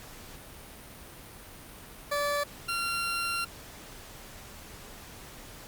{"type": "tone pair in turn", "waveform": "20% pulse", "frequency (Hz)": [579, 1377.1], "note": ["D5", "F6"], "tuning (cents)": [-25, -25], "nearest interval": "octave + minor third", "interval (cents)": 1500, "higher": "second", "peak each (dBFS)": [-22, -24], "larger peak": "first", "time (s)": [[2.11, 2.44], [2.68, 3.45]], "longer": "second", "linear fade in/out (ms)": 10, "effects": ["pink hiss -47 dBFS RMS until 5.67 s", "Opus 48 kbps"]}